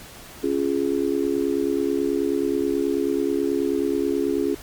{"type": "chord", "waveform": "sine", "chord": "Db major", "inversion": "none", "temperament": "just", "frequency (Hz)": [277.2, 346.5, 415.8], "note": ["Db4", "F4", "Ab4"], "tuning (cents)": [0, -14, 2], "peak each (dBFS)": -24, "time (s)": [0.43, 4.55], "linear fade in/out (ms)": 10, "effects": ["pink hiss -42 dBFS RMS until 4.62 s", "MP3 96 kbps"]}